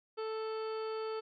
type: harmonic tone with a mistuned harmonic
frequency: 440 Hz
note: A4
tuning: in tune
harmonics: 1 / 2 / 3 / 4 / 5 / 6 / 7 / 8 / 10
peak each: -36 / -47 / -45 / -58 / -59 / -56 / -57 / -62 / -55 dBFS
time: 0.17-1.21 s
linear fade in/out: 20 ms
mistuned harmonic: 10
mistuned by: +30 cents
effects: none